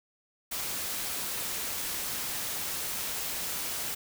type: noise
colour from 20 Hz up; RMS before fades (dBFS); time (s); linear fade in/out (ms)
white; -34; 0.51-3.95; 10
effects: none